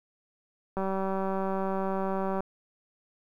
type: click train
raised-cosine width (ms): 1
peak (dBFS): -18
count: 315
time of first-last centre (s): 0.77-2.405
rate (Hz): 192
effects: 10-bit